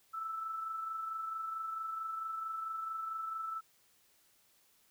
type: tone with amplitude modulation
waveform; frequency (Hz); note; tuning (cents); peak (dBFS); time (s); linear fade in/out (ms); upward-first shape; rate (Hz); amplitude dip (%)
sine; 1318.5; E6; 0; -35; 0.13-3.61; 20; sine; 24.5; 40
effects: white hiss -69 dBFS RMS until 4.9 s